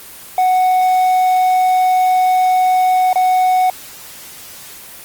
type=tone with dropouts; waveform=triangle; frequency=740 Hz; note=F#5; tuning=in tune; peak=-8 dBFS; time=0.38-3.7 s; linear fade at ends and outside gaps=2 ms; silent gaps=3.13-3.157 s; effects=white hiss -35 dBFS RMS until 5.04 s + Opus 24 kbps